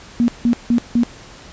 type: tone bursts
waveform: sine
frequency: 237.6 Hz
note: A#3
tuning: 33 cents sharp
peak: -11 dBFS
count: 4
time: 0.2-1.034 s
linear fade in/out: 0 ms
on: 81 ms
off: 170 ms
effects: pink hiss -40 dBFS RMS until 1.52 s + resampled to 16000 Hz